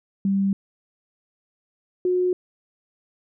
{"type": "tone pair in turn", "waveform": "sine", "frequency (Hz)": [196, 363], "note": ["G3", "F#4"], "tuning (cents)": [0, -33], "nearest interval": "major seventh", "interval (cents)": 1067, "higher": "second", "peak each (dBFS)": -18, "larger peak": "neither", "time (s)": [[0.25, 0.53], [2.05, 2.33]], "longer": "neither", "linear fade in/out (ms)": 2, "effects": []}